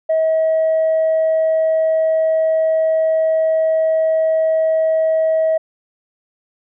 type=tone; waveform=sine; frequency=640 Hz; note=D#5; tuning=49 cents sharp; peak=-11 dBFS; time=0.09-5.58 s; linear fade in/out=10 ms; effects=tanh soft clip ceiling -10 dBFS